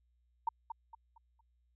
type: tone with echo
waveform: sine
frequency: 920 Hz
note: A#5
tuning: 23 cents flat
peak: -28 dBFS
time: 0.47-0.49 s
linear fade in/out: 5 ms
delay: 230 ms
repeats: 4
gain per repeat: -9 dB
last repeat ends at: 1.41 s
effects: added 60 Hz sine -70 dBFS peak until 1.75 s